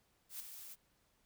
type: noise with ADSR envelope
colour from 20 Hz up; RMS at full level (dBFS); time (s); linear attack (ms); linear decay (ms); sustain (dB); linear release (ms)
blue; -43; 0.29-0.76; 110; 5; -8; 36
effects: pink hiss -75 dBFS RMS until 1.25 s